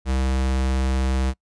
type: tone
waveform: square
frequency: 65.41 Hz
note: C2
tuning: in tune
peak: -20 dBFS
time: 0.05-1.34 s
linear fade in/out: 50 ms
effects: noise-tail reverb RT60 0.1 s tail -24 dB re dry + resampled to 22050 Hz